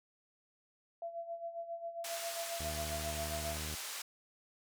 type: tone with tremolo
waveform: sine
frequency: 676 Hz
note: E5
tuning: 43 cents sharp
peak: -37 dBFS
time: 1.02-3.57 s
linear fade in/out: 2 ms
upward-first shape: sine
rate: 7.4 Hz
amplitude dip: 70%
type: band-pass noise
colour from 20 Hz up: white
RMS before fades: -43 dBFS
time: 2.04-4.02 s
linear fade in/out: 5 ms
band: 660 to 9900 Hz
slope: 12 dB/octave
type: tone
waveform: sawtooth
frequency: 76.8 Hz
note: D#2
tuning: 22 cents flat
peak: -37 dBFS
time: 2.6-3.75 s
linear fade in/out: 0 ms
effects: none